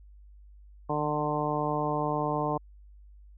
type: harmonic tone with a mistuned harmonic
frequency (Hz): 149.5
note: D3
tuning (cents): +31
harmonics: 1 / 2 / 3 / 4 / 5 / 6 / 7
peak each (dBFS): -34 / -34 / -34 / -34 / -34 / -34 / -34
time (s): 0.89-2.58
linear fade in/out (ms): 10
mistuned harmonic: 1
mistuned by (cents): +18
effects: added 50 Hz sine -49 dBFS peak until 3.37 s